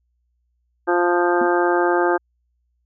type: harmonic tone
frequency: 175.3 Hz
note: F3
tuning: 7 cents sharp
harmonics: 2 / 3 / 4 / 5 / 6 / 7 / 8 / 9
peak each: -18 / -24 / -24 / -23 / -34 / -26 / -33 / -25 dBFS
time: 0.87-2.18 s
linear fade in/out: 20 ms
type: tone with exponential decay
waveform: sine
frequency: 246.9 Hz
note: B3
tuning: in tune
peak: -20 dBFS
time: 1.41-1.52 s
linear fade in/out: 5 ms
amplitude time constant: 22 ms
effects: added 60 Hz sine -65 dBFS peak until 2.85 s